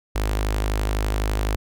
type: tone with notch filter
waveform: sawtooth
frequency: 51.91 Hz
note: G#1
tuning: in tune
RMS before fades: -23 dBFS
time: 0.15-1.56 s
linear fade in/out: 10 ms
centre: 160 Hz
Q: 0.89
effects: none